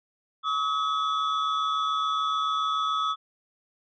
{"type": "tone cluster", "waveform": "sine", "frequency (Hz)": [1134, 1281, 3433], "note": ["C#6", "E6", "A7"], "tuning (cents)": [39, -50, -43], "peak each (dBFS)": [-30, -24, -31], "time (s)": [0.43, 3.16], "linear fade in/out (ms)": 50, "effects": ["tanh soft clip ceiling -19 dBFS"]}